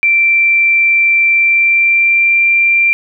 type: tone with pitch glide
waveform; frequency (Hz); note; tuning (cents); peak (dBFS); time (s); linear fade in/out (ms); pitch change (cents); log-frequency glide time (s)
sine; 2349 to 2367; D7 to D7; 0 to +13; -7; 0.03-2.93; 0; +13; 1.32-2.45
effects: none